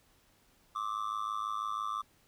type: tone with amplitude modulation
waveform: triangle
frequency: 1174.7 Hz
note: D6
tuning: in tune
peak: -27 dBFS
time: 0.75-2.02 s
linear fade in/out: 10 ms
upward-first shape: sine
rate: 106 Hz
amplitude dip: 100%
effects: pink hiss -67 dBFS RMS until 2.27 s